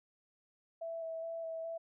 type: tone with vibrato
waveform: sine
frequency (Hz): 657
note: E5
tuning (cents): -6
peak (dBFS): -38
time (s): 0.81-1.78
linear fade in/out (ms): 10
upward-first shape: square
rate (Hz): 2.4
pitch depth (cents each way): 13
effects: none